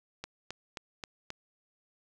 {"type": "click train", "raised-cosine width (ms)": 0.2, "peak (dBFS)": -21, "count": 5, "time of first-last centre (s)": [0.24, 1.304], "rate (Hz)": 3.76, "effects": []}